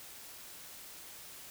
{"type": "silence", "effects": ["white hiss -50 dBFS RMS until 1.5 s"]}